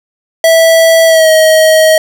square tone with pitch glide, 655 to 632.7 Hz, E5 to D#5, -11 to +29 cents, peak -4 dBFS, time 0.44-1.98 s, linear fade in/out 2 ms, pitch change -60 cents, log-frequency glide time 1.06-1.3 s, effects none

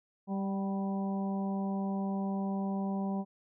harmonic tone with a mistuned harmonic, 196 Hz, G3, in tune, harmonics 1 / 2 / 3 / 4 / 5, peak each -31 / -43 / -44 / -42 / -46 dBFS, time 0.27-3.25 s, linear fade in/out 50 ms, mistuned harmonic 4, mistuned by -26 cents, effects none

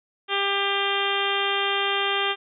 harmonic tone, 397.7 Hz, G4, 25 cents sharp, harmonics 1 / 2 / 3 / 4 / 5 / 6 / 7 / 8 / 9, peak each -29 / -30 / -29 / -31 / -32 / -33 / -31 / -28 / -33 dBFS, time 0.28-2.36 s, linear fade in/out 50 ms, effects none

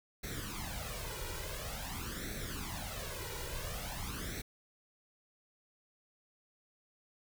pink noise with flanger, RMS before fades -41 dBFS, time 0.23-4.42 s, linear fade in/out 10 ms, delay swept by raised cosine 0.5 to 2.1 ms, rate 0.48 Hz, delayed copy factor +0.75, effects none

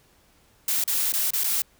blue noise with dropouts, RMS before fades -24 dBFS, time 0.68-1.62 s, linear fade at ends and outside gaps 2 ms, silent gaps 0.839-0.877 / 1.122-1.137 / 1.306-1.334 / 1.436-1.442 s, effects pink hiss -60 dBFS RMS until 1.79 s

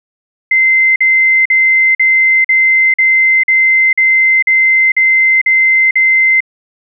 sine tone bursts, 2073 Hz, C7, 17 cents flat, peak -6 dBFS, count 12, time 0.51-6.405 s, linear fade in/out 5 ms, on 450 ms, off 45 ms, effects none

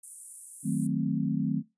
pink high-pass noise, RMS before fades -38 dBFS, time 0.03-0.87 s, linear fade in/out 5 ms, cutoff 9200 Hz, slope 48 dB/octave
sine chord, D# diminished seventh, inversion none, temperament equal, 155.56 / 185 / 220 / 261.6 Hz, D#3 / F#3 / A3 / C4, 0 / 0 / 0 / 0 cents, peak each -31 dBFS, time 0.63-1.63 s, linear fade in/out 50 ms
effects noise-tail reverb RT60 0.2 s tail -20 dB re dry + resampled to 22050 Hz

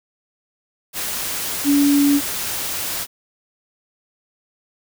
sine tone in noise, 285 Hz, C#4, 48 cents sharp, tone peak -12 dBFS, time 1.64-2.21 s, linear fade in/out 50 ms, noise white, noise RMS -25 dBFS, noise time 0.93-3.07 s, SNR +10 dB, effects none

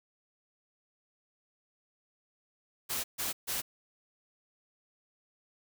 white noise bursts, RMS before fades -34 dBFS, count 3, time 2.89-3.62 s, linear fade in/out 20 ms, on 150 ms, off 140 ms, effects none

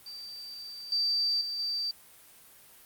sine tone with level steps, 4655 Hz, D8, 16 cents flat, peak -40 / -25 / -32 / -29 dBFS, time 0.06-1.91 s, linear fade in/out 2 ms, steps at 0.92 / 1.41 / 1.59 s, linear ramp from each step 2 ms, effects white hiss -55 dBFS RMS until 2.85 s + Opus 32 kbps

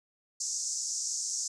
white band-pass noise, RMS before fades -34 dBFS, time 0.4-1.48 s, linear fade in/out 5 ms, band 5500 to 7400 Hz, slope 48 dB/octave, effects none

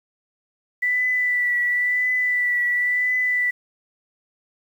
sine tone with vibrato, 1975.5 Hz, B6, in tune, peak -18 dBFS, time 0.82-3.51 s, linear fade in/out 10 ms, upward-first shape triangle, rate 0.96 Hz, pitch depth 27 cents each way, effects 8-bit

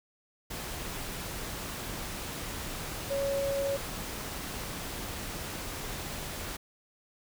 sine tone in noise, 554.4 Hz, C#5, in tune, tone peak -28 dBFS, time 3.1-3.77 s, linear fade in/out 10 ms, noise pink, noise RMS -38 dBFS, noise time 0.5-6.57 s, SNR +7 dB, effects none

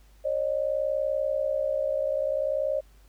sine tone pair together, 546 / 606.5 Hz, C#5 / D#5, -26 / -44 cents, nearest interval major second, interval 182 cents, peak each -27 dBFS, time 0.24-2.81 s, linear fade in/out 20 ms, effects added 50 Hz sine -52 dBFS peak until 3.08 s + pink hiss -63 dBFS RMS until 3.08 s

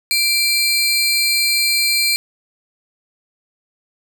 sawtooth tone pair together, 2349 / 4185 Hz, D7 / C8, 0 / 0 cents, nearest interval minor seventh, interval 1000 cents, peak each -14 dBFS, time 0.11-2.16 s, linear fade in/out 0 ms, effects none

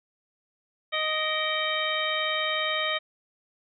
harmonic tone with a mistuned harmonic, 622.3 Hz, D#5, in tune, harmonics 1 / 2 / 3 / 4 / 5 / 6, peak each -32 / -32 / -32 / -32 / -32 / -32 dBFS, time 0.92-2.99 s, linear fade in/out 20 ms, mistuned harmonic 4, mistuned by -120 cents, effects none

